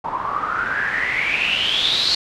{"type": "noise with low-pass filter sweep", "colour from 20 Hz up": "white", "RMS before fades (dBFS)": -21, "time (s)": [0.04, 2.15], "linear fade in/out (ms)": 5, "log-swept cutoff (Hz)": [930, 4400], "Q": 10, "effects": []}